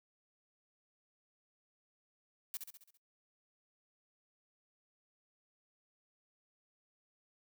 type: noise with echo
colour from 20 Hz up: blue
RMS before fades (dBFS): -40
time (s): 2.54-2.57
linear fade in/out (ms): 0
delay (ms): 67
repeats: 6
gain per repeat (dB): -5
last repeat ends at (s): 2.972
effects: noise-tail reverb RT60 0.2 s tail -26 dB re dry